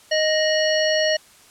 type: harmonic tone with a mistuned harmonic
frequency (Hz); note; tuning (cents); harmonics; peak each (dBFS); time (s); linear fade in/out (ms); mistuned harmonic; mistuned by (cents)
622.3; D#5; 0; 1 / 3 / 5 / 7 / 9; -19 / -24 / -26 / -27 / -29; 0.11-1.17; 10; 5; -110
effects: white hiss -50 dBFS RMS until 1.5 s + low-pass 10000 Hz 12 dB/octave